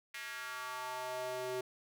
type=tone with high-pass filter sweep; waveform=square; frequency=127.1 Hz; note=C3; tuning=50 cents flat; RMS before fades=-41 dBFS; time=0.14-1.61 s; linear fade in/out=5 ms; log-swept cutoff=2000 to 410 Hz; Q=2.6; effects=none